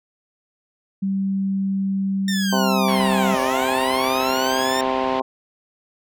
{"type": "tone", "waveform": "sine", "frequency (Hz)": 194.3, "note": "G3", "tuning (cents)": -15, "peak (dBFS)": -19, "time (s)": [1.02, 3.35], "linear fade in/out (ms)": 10}
{"type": "linear two-way sweep", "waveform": "15% pulse", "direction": "down then up", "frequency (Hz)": [1833, 554.4, 1833], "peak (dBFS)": -18, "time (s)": [2.28, 4.81], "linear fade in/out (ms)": 2, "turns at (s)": 3.41}
{"type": "harmonic tone", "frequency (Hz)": 130.81, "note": "C3", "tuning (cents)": 0, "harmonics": [2, 3, 4, 5, 6, 7, 8], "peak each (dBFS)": [-27, -27, -27, -27, -27, -27, -27], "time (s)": [2.52, 5.22], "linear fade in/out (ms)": 10}
{"type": "low-pass noise", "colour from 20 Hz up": "white", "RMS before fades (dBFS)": -33, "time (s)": [2.88, 5.2], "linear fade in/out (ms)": 2, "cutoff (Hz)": 3200, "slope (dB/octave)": 24}
{"effects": []}